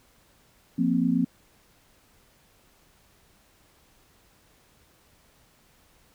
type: chord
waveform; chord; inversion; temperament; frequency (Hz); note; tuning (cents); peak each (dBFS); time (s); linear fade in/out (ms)
sine; F suspended fourth; none; equal; 174.61 / 233.1 / 261.6; F3 / Bb3 / C4; 0 / 0 / 0; -26 / -25 / -24; 0.78-1.25; 10
effects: pink hiss -61 dBFS RMS until 6.14 s